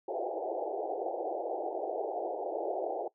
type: band-pass noise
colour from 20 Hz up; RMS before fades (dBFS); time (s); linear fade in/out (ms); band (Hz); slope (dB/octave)
white; -35; 0.08-3.08; 5; 330 to 810; 96
effects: noise-tail reverb RT60 0.1 s tail -19 dB re dry